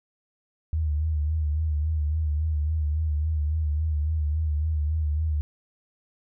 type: tone with vibrato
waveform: sine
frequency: 76.8 Hz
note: D#2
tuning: 22 cents flat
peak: -22 dBFS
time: 0.73-5.41 s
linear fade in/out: 0 ms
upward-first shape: sine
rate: 3.6 Hz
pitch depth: 65 cents each way
effects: none